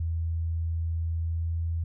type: tone with pitch glide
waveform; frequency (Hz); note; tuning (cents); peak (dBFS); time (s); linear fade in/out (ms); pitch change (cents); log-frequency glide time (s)
sine; 82.41 to 83.03; E2 to E2; 0 to +13; -26; 0-1.84; 5; +13; 1.22-1.55
effects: none